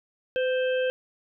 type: harmonic tone with a mistuned harmonic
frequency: 523.3 Hz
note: C5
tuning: in tune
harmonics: 1 / 3 / 5 / 6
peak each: -23 / -33 / -37 / -39 dBFS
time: 0.36-0.9 s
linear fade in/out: 0 ms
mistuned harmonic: 1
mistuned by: -42 cents
effects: none